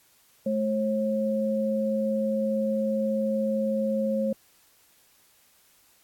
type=tone pair together; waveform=sine; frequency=215.2 / 540 Hz; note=A3 / C#5; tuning=-38 / -45 cents; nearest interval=octave + major third; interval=1593 cents; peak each=-26 dBFS; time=0.46-4.33 s; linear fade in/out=5 ms; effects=white hiss -61 dBFS RMS until 6.03 s + AAC 64 kbps